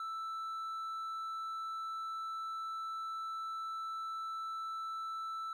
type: tone with hard clipping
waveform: sine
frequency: 1322 Hz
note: E6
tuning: 5 cents sharp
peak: -39 dBFS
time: 0-5.53 s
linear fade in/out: 2 ms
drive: 3 dB
effects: none